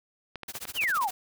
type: clicks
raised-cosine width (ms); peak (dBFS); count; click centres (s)
0.3; -21; 5; 0.357 / 0.433 / 0.553 / 0.653 / 0.837
type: noise with tremolo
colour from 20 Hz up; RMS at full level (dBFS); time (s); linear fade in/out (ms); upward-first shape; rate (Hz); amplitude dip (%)
white; -36; 0.48-1.11; 5; sine; 15; 100
type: exponential sweep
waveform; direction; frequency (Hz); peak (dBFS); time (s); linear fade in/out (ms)
sine; down; 3278 to 684; -24; 0.75-1.11; 50
effects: none